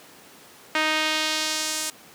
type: tone with band-pass filter sweep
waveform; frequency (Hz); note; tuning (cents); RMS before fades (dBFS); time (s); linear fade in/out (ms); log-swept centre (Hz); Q
sawtooth; 311.1; D#4; 0; -25; 0.75-1.9; 2; 2100 to 8400; 1.1
effects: pink hiss -48 dBFS RMS until 2.14 s + high-pass 200 Hz 12 dB/octave